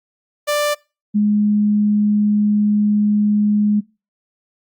sawtooth / sine tone pair in turn, 590 / 208.6 Hz, D5 / G#3, +8 / +8 cents, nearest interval octave + tritone, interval 1800 cents, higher first, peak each -12 dBFS, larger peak neither, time 0.47-0.75 / 1.14-3.81 s, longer second, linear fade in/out 20 ms, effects noise-tail reverb RT60 0.3 s tail -24 dB re dry + Opus 48 kbps

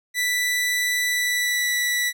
sawtooth tone with pitch glide, 1975.5 to 1959.6 Hz, B6 to B6, 0 to -14 cents, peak -17 dBFS, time 0.14-2.13 s, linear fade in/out 50 ms, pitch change -14 cents, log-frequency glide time 1.05-1.86 s, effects none

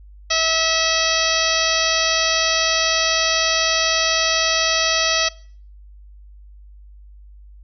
harmonic tone, 648 Hz, E5, 30 cents flat, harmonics 1 / 2 / 3 / 4 / 5 / 6 / 7 / 8 / 9, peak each -25 / -25 / -25 / -25 / -25 / -25 / -25 / -25 / -25 dBFS, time 0.3-5.29 s, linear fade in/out 10 ms, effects noise-tail reverb RT60 0.5 s tail -23 dB re dry + added 50 Hz sine -40 dBFS peak until 7.63 s

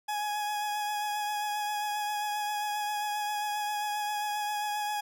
40% pulse tone with vibrato, 836 Hz, G#5, 11 cents sharp, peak -29 dBFS, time 0.08-5.01 s, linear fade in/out 10 ms, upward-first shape sine, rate 7.5 Hz, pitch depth 17 cents each way, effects none

